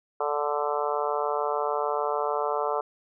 harmonic tone, 146.83 Hz, D3, in tune, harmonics 3 / 4 / 5 / 6 / 7 / 8 / 9, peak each -30 / -31 / -32 / -33 / -33 / -34 / -35 dBFS, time 0.2-2.81 s, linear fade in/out 5 ms, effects none

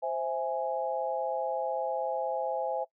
sine chord, C augmented, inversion none, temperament equal, 523.3 / 659.3 / 830.6 Hz, C5 / E5 / G#5, 0 / 0 / 0 cents, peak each -33 dBFS, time 0.02-2.85 s, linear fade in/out 20 ms, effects noise-tail reverb RT60 0.1 s tail -20 dB re dry

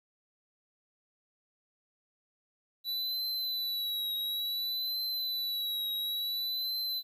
square tone with vibrato, 3951 Hz, B7, in tune, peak -32 dBFS, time 2.84-7.03 s, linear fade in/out 50 ms, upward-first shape triangle, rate 0.57 Hz, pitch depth 59 cents each way, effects 11-bit

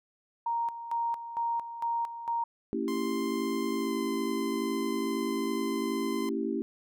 sine tone with tremolo, 932.3 Hz, A#5, in tune, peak -27 dBFS, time 0.46-2.44 s, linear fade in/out 5 ms, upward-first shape square, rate 2.2 Hz, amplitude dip 70%
sine chord, A# diminished seventh, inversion none, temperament equal with one note detuned, 228 / 277.2 / 329.6 / 392 Hz, A#3 / C#4 / E4 / G4, -38 / 0 / 0 / 0 cents, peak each -34 dBFS, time 2.73-6.62 s, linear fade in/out 0 ms
sawtooth tone with pitch glide, 1046.5 to 1032.1 Hz, C6 to C6, 0 to -24 cents, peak -34 dBFS, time 2.88-6.29 s, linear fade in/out 0 ms, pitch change -24 cents, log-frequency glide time 3.78-3.93 s
effects none

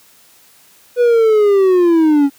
triangle linear sweep, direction down, 493.1 to 274.3 Hz, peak -6 dBFS, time 0.96-2.3 s, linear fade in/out 50 ms, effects white hiss -48 dBFS RMS until 2.38 s + high-pass 80 Hz 12 dB/octave

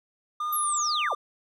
triangle tone with vibrato, 1205 Hz, D6, 44 cents sharp, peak -25 dBFS, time 0.4-1.15 s, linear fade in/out 5 ms, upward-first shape sine, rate 2.4 Hz, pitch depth 17 cents each way
sine linear sweep, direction down, 12000 to 348.4 Hz, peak -26 dBFS, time 0.52-1.14 s, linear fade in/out 10 ms
effects none

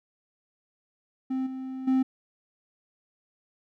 triangle tone with level steps, 261.6 Hz, C4, in tune, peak -24 / -31 / -18 dBFS, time 1.3-2.03 s, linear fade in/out 10 ms, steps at 1.46 / 1.87 s, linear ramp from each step 10 ms, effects none

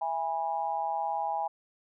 sine tone with amplitude modulation, 820 Hz, G#5, 22 cents flat, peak -24 dBFS, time 0.01-1.48 s, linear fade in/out 10 ms, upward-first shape sine, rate 158 Hz, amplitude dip 95%, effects none

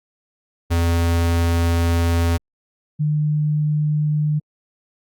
square / sine tone pair in turn, 84.6 / 150.74 Hz, E2 / D3, +45 / +45 cents, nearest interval minor seventh, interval 1000 cents, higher second, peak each -16 dBFS, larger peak neither, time 0.7-2.38 / 2.99-4.4 s, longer first, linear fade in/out 20 ms, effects Opus 48 kbps

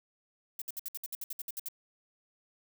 violet noise bursts, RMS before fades -38 dBFS, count 13, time 0.59-1.685 s, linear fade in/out 2 ms, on 27 ms, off 62 ms, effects none

